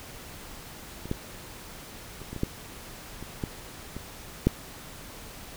clicks, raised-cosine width 3 ms, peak -25 / -14 / -29 / -23 / -22 / -12 / -25 / -16 / -23 / -6 dBFS, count 10, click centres 1.056 / 1.114 / 2.217 / 2.33 / 2.363 / 2.434 / 3.226 / 3.438 / 3.966 / 4.47 s, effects pink hiss -44 dBFS RMS until 5.56 s

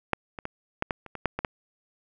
clicks, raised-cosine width 0.5 ms, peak -7 / -21 / -17 / -10 / -12 / -27 / -21 / -8 / -14 / -11 dBFS, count 10, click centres 0.133 / 0.388 / 0.454 / 0.824 / 0.908 / 1.063 / 1.153 / 1.257 / 1.39 / 1.448 s, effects none

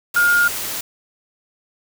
sine tone in noise, 1419 Hz, F6, 27 cents sharp, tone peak -12 dBFS, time 0.16-0.48 s, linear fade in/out 5 ms, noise white, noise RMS -26 dBFS, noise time 0.14-0.81 s, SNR +11 dB, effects none

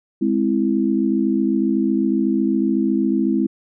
sine chord, Ab augmented, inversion none, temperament equal, 207.7 / 261.6 / 329.6 Hz, Ab3 / C4 / E4, 0 / 0 / 0 cents, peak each -20 dBFS, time 0.21-3.47 s, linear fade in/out 10 ms, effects none

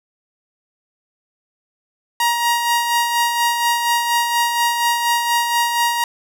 sawtooth tone with tremolo, 945 Hz, A#5, 23 cents sharp, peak -10 dBFS, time 2.2-6.04 s, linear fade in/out 2 ms, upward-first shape sine, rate 4.2 Hz, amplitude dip 45%, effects none

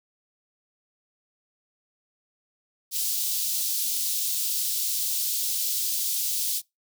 white high-pass noise, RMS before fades -27 dBFS, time 2.91-6.62 s, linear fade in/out 50 ms, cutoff 3600 Hz, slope 24 dB/octave, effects noise-tail reverb RT60 0.2 s tail -25 dB re dry

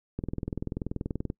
click train, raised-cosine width 3 ms, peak -18 dBFS, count 24, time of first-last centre 0.19-1.301 s, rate 20.7 Hz, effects noise-tail reverb RT60 0.1 s tail -26 dB re dry

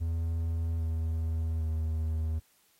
triangle tone with pitch steps, 82.41 / 80.95 / 79.51 Hz, E2 / E2 / D#2, 0 / -31 / +38 cents, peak -26 dBFS, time 0-2.4 s, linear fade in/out 20 ms, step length 800 ms, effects white hiss -67 dBFS RMS until 2.79 s + AAC 48 kbps

